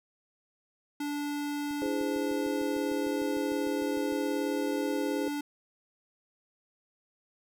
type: tone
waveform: square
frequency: 290.9 Hz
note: D4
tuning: 16 cents flat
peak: -32 dBFS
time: 1-5.41 s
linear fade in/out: 5 ms
type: click train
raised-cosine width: 3 ms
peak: -38 dBFS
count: 17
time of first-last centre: 1.71-4.123 s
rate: 6.63 Hz
type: chord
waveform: sine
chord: E augmented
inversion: none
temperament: just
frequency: 329.6 / 412 / 515 Hz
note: E4 / G#4 / B#4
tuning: 0 / -14 / -28 cents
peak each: -36 / -34 / -35 dBFS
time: 1.82-5.28 s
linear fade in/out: 0 ms
effects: none